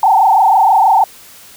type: tone with frequency modulation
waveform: sine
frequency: 830.6 Hz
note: G#5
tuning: in tune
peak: -6 dBFS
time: 0.03-1.04 s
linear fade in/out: 2 ms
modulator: 26.3 Hz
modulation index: 3.2
effects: white hiss -39 dBFS RMS until 1.56 s